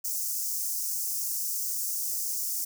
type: high-pass noise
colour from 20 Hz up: white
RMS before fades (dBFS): -31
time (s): 0.04-2.65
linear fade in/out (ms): 10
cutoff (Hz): 5300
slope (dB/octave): 48
effects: none